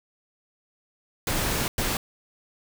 pink noise bursts at uneven times, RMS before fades -26 dBFS, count 2, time 1.27-1.68 / 1.78-1.97 s, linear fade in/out 2 ms, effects none

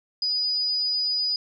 sine tone, 4946 Hz, D#8, 11 cents flat, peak -22 dBFS, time 0.22-1.36 s, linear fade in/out 2 ms, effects none

